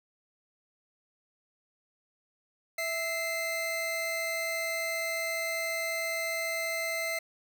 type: tone pair together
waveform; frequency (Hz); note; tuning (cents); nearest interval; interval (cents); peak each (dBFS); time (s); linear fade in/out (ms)
40% pulse; 656.1 / 2083; E5 / C7; -8 / -8; octave + minor sixth; 2000; -34 / -31; 2.78-7.19; 5
effects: none